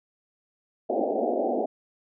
white band-pass noise, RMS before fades -26 dBFS, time 0.89-1.66 s, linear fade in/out 10 ms, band 220 to 770 Hz, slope 96 dB/octave, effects none

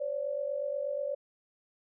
sine tone pair together, 528 / 576.3 Hz, C5 / D5, +16 / -33 cents, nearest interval major second, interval 151 cents, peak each -36 / -32 dBFS, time 0-1.15 s, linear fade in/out 10 ms, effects none

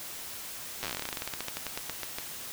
slowing click train, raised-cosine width 0.2 ms, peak -16 dBFS, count 28, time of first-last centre 0.83-2.185 s, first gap 8 ms, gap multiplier 1.12, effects white hiss -41 dBFS RMS until 2.52 s

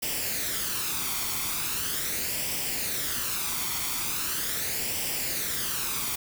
white noise with flanger, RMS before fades -30 dBFS, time 0.02-6.16 s, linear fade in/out 10 ms, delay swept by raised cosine 0.37 to 0.9 ms, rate 0.4 Hz, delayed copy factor +0.55, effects none

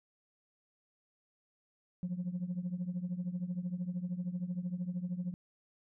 sine tone with tremolo, 179 Hz, F3, 43 cents sharp, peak -29 dBFS, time 2.03-5.34 s, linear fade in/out 0 ms, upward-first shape triangle, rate 13 Hz, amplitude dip 90%, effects tanh soft clip ceiling -30 dBFS

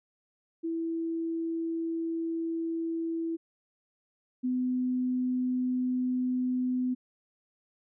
sine tone pair in turn, 329.6 / 252.5 Hz, E4 / B3, 0 / +39 cents, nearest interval perfect fourth, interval 461 cents, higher first, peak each -29 / -26 dBFS, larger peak second, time 0.63-3.37 / 4.43-6.95 s, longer first, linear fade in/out 20 ms, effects none

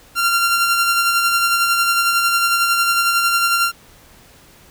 sawtooth tone with tremolo, 1381 Hz, F6, 20 cents flat, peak -9 dBFS, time 0.15-3.72 s, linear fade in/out 50 ms, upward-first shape sine, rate 11 Hz, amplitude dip 35%, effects pink hiss -47 dBFS RMS until 4.7 s

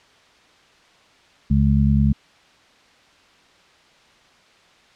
harmonic tone, 69.8 Hz, C#2, 13 cents sharp, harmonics 1 / 2 / 3, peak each -18 / -18 / -18 dBFS, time 1.5-2.13 s, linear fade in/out 10 ms, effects white hiss -53 dBFS RMS until 4.95 s + low-pass 4000 Hz 12 dB/octave

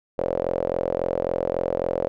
sawtooth tone with band-pass filter, 43.65 Hz, F1, in tune, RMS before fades -25 dBFS, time 0.18-2.08 s, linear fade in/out 0 ms, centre 540 Hz, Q 6.3, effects none

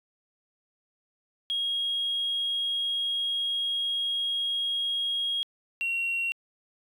triangle tone pair in turn, 3277 / 2741 Hz, G#7 / F7, -24 / -33 cents, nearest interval minor third, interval 309 cents, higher first, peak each -23 dBFS, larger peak neither, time 1.5-5.43 / 5.81-6.32 s, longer first, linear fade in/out 0 ms, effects tanh soft clip ceiling -23 dBFS

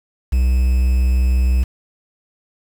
triangle tone with quantisation, 63.2 Hz, B1, 41 cents sharp, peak -10 dBFS, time 0.32-1.64 s, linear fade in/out 10 ms, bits 6, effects none

